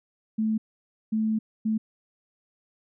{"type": "tone bursts at uneven times", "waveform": "sine", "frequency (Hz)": 218.7, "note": "A3", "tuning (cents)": -10, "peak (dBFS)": -22, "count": 3, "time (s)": [[0.38, 0.58], [1.12, 1.39], [1.65, 1.78]], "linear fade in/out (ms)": 10, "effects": []}